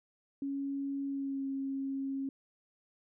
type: tone with pitch glide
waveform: sine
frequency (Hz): 277.2 to 271.5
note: C#4 to C#4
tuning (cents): 0 to -36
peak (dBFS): -33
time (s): 0.42-2.29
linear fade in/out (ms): 2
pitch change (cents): -36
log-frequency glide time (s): 1.07-1.46
effects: none